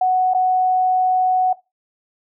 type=tone with dropouts; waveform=sine; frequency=741 Hz; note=F#5; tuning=2 cents sharp; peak=-13 dBFS; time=0.01-1.53 s; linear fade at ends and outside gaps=5 ms; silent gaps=0.337-0.346 s; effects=noise-tail reverb RT60 0.2 s tail -17 dB re dry